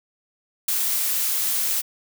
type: noise with ADSR envelope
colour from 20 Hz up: blue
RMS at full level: -19 dBFS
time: 0.68-1.82 s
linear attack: 6 ms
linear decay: 8 ms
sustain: -4 dB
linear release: 20 ms
effects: none